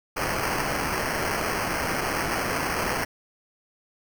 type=noise with sample-and-hold; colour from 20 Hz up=white; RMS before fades=-27 dBFS; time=0.16-3.05 s; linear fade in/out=10 ms; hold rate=3675 Hz; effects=none